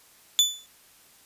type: tone with exponential decay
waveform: 30% pulse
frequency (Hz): 3487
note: A7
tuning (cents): -16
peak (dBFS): -11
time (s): 0.39-0.66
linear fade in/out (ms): 0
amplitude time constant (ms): 57
effects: white hiss -56 dBFS RMS until 1.25 s + resampled to 32000 Hz